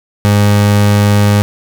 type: tone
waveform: 30% pulse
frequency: 102.8 Hz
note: G#2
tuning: 17 cents flat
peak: -4 dBFS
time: 0.25-1.42 s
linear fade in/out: 0 ms
effects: none